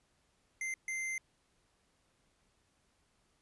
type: tone bursts at uneven times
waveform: square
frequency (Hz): 2083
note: C7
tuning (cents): -8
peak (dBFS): -36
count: 2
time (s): 0.61-0.74 / 0.88-1.18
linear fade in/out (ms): 2
effects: pink hiss -74 dBFS RMS until 3.41 s + resampled to 24000 Hz